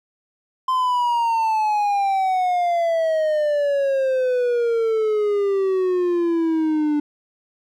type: exponential sweep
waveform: triangle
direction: down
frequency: 1040 to 293.7 Hz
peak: -15 dBFS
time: 0.68-7 s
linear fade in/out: 5 ms
effects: none